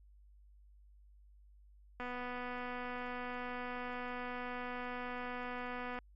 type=click train; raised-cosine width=0.5 ms; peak=-28 dBFS; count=986; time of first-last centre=2-5.988 s; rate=247 Hz; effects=added 50 Hz sine -58 dBFS peak until 6.15 s + MP3 48 kbps